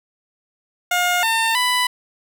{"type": "tone with pitch steps", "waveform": "15% pulse", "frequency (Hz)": [713, 903, 994], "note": ["F5", "A5", "B5"], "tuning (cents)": [36, 45, 11], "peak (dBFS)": -10, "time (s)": [0.91, 1.87], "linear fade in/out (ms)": 5, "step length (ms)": 320, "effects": []}